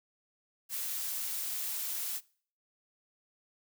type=noise; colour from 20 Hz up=blue; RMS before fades=-36 dBFS; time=0.69-2.21 s; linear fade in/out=50 ms; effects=noise-tail reverb RT60 0.5 s tail -23 dB re dry